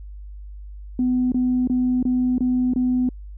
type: tone bursts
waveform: sine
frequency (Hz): 251.3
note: B3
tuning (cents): +30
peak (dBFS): -16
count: 6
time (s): 0.99-3.09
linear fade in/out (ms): 2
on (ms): 330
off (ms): 24
effects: tanh soft clip ceiling -12 dBFS + added 50 Hz sine -34 dBFS peak until 3.37 s